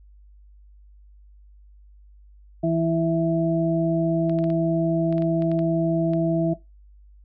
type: harmonic tone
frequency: 164.81 Hz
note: E3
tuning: in tune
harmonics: 1 / 2 / 4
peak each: -23 / -23 / -23 dBFS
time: 2.63-6.54 s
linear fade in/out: 10 ms
type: clicks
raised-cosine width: 0.3 ms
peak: -26 dBFS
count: 11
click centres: 4.296 / 4.388 / 4.441 / 4.502 / 5.126 / 5.181 / 5.222 / 5.422 / 5.516 / 5.591 / 6.135 s
effects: noise-tail reverb RT60 0.2 s tail -18 dB re dry + added 50 Hz sine -47 dBFS peak until 7.24 s